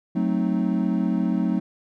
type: chord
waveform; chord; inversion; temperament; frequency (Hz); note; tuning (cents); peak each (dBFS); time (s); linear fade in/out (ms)
triangle; F# diminished seventh; none; equal with one note detuned; 185 / 220 / 260.7 / 311.1; F#3 / A3 / C4 / Eb4; 0 / 0 / -6 / 0; -22 / -23 / -25 / -26; 0.15-1.6; 10
effects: none